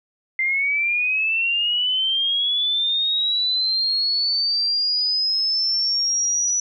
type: linear sweep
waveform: sine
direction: up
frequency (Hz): 2077 to 5920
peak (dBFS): -18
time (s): 0.39-6.6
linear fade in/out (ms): 2
effects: none